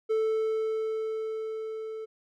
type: tone with level ramp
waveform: triangle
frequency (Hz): 440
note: A4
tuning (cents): 0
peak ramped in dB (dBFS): -21 to -33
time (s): 0.09-2.06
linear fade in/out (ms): 20
effects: none